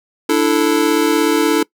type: chord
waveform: square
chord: D suspended second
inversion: none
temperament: just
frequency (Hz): 293.7 / 330.4 / 440.5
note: D4 / E4 / A4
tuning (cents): 0 / +4 / +2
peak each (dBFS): -17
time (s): 0.29-1.63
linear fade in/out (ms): 5
effects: noise-tail reverb RT60 0.1 s tail -23 dB re dry